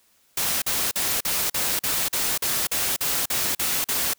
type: noise bursts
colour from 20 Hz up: white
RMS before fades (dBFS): -24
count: 13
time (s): 0.37-4.136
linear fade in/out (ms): 5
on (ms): 250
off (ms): 43
effects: white hiss -62 dBFS RMS until 4.18 s